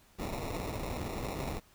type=noise with sample-and-hold; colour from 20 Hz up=pink; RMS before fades=-37 dBFS; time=0.18-1.6 s; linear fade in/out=20 ms; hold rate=1575 Hz; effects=pink hiss -63 dBFS RMS until 1.74 s